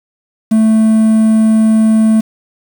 triangle tone with quantisation, 220 Hz, A3, in tune, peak -4 dBFS, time 0.51-2.21 s, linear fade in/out 10 ms, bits 5, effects none

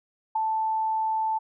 sine tone with ADSR envelope, 880 Hz, A5, in tune, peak -19 dBFS, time 0.35-1.39 s, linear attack 10 ms, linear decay 3 ms, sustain -4 dB, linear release 18 ms, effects none

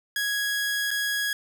sawtooth tone with dropouts, 1661.2 Hz, G#6, in tune, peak -21 dBFS, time 0.16-1.33 s, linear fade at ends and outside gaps 2 ms, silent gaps 0.907-0.912 s, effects none

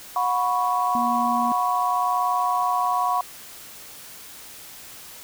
sine chord, F# suspended fourth, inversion none, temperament equal with one note detuned, 726 / 987.8 / 1108.7 Hz, F#5 / B5 / C#6, -33 / 0 / 0 cents, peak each -24 dBFS, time 0.16-3.21 s, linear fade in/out 2 ms
sine tone, 238.1 Hz, A#3, 37 cents sharp, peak -26 dBFS, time 0.95-1.52 s, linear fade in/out 0 ms
effects white hiss -42 dBFS RMS until 5.23 s

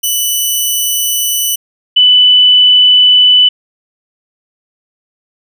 10% pulse / sine tone pair in turn, 2977 / 2989 Hz, F#7 / F#7, +10 / +17 cents, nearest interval unison, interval 7 cents, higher second, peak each -3 dBFS, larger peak neither, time 0.03-1.56 / 1.96-3.49 s, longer neither, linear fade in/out 10 ms, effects none

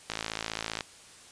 click train, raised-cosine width 0.2 ms, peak -14 dBFS, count 40, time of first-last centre 0.1-0.808 s, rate 55.1 Hz, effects white hiss -52 dBFS RMS until 1.31 s + resampled to 22050 Hz

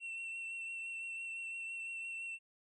triangle tone with vibrato, 2705 Hz, E7, 44 cents sharp, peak -39 dBFS, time 0-2.39 s, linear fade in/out 50 ms, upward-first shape triangle, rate 5.9 Hz, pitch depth 20 cents each way, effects resampled to 22050 Hz

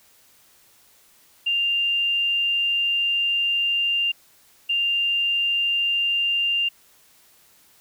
sine tone pair in turn, 2793 / 2793 Hz, F7 / F7, -1 / -1 cents, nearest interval unison, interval 0 cents, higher neither, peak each -19 dBFS, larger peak neither, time 1.46-4.12 / 4.69-6.69 s, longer first, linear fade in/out 10 ms, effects white hiss -56 dBFS RMS until 7.8 s

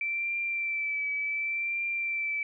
sine tone with vibrato, 2332 Hz, D7, 13 cents flat, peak -28 dBFS, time 0.01-2.43 s, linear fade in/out 2 ms, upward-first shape triangle, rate 0.68 Hz, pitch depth 35 cents each way, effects none

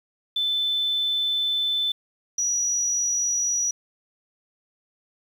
sine tone pair in turn, 3520 / 5828 Hz, A7 / F#8, 0 / -27 cents, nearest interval major sixth, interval 873 cents, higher second, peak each -21 dBFS, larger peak neither, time 0.36-1.92 / 2.38-3.71 s, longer first, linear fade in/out 5 ms, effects 8-bit

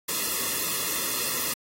white noise with comb filter, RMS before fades -28 dBFS, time 0.08-1.54 s, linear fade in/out 10 ms, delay 1.3 ms, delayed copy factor -0.9, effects AAC 48 kbps

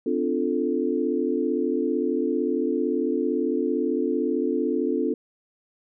sine chord, D minor seventh, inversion third, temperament equal with one note detuned, 255.9 / 293.7 / 349.2 / 440 Hz, C4 / D4 / F4 / A4, -38 / 0 / 0 / 0 cents, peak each -27 dBFS, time 0.06-5.14 s, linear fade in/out 5 ms, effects none

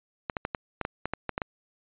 clicks, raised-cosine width 0.5 ms, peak -14 dBFS, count 11, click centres 0.298 / 0.368 / 0.451 / 0.548 / 0.813 / 0.851 / 1.056 / 1.136 / 1.293 / 1.379 / 1.418 s, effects resampled to 8000 Hz

